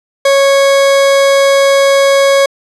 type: tone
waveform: 40% pulse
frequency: 552 Hz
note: C#5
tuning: 7 cents flat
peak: -5 dBFS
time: 0.25-2.46 s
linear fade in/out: 5 ms
effects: low-pass 9000 Hz 12 dB/octave